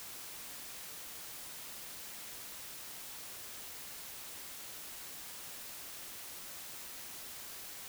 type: silence
effects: white hiss -47 dBFS RMS until 7.88 s

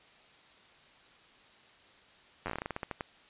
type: slowing click train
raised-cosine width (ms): 0.5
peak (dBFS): -20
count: 15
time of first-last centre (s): 2.46-3.008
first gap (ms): 10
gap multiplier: 1.19
effects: white hiss -59 dBFS RMS until 3.29 s + resampled to 8000 Hz

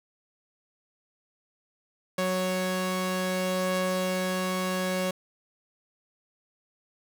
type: tone pair together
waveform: sawtooth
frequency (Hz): 185.01 / 554.4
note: F#3 / C#5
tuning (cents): 0 / 0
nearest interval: octave + perfect fifth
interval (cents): 1900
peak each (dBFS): -25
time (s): 2.18-5.11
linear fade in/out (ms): 5
effects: none

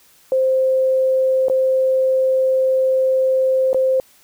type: tone with dropouts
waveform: sine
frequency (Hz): 523.3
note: C5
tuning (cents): 0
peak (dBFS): -13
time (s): 0.32-4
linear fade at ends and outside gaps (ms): 1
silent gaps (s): 1.484-1.498 / 3.731-3.745
effects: white hiss -52 dBFS RMS until 4.23 s

